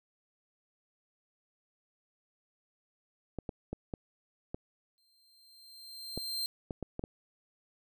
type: clicks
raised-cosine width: 2 ms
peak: -23 dBFS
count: 10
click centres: 3.387 / 3.492 / 3.73 / 3.938 / 4.545 / 6.176 / 6.708 / 6.827 / 6.994 / 7.039 s
type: tone with exponential growth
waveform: 40% pulse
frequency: 4156 Hz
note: C8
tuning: 12 cents flat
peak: -30 dBFS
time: 4.98-6.46 s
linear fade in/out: 0 ms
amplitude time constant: 320 ms
effects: none